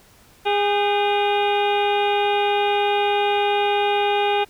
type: harmonic tone with a mistuned harmonic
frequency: 408.8 Hz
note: G#4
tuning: 27 cents flat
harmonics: 1 / 2 / 3 / 4 / 5 / 6 / 7 / 8 / 9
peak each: -21 / -20 / -34 / -32 / -36 / -28 / -31 / -37 / -33 dBFS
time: 0.45-4.45 s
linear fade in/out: 20 ms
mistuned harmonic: 4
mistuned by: -91 cents
effects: pink hiss -52 dBFS RMS until 4.49 s